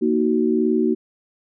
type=chord; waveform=sine; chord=D# minor; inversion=second; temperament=just; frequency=233.3 / 311.1 / 373.4 Hz; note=A#3 / D#4 / F#4; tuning=+2 / 0 / +16 cents; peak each=-20 / -21 / -20 dBFS; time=0.01-0.95 s; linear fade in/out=20 ms; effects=none